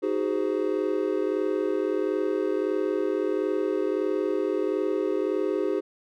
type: chord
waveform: triangle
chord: Ab dominant seventh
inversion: second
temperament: just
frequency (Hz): 311.5 / 373.8 / 415.3 / 519.1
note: Eb4 / Gb4 / Ab4 / C5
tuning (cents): +2 / +18 / 0 / -14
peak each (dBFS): -28 / -26 / -26 / -30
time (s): 0.02-5.81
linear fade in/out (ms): 20
effects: none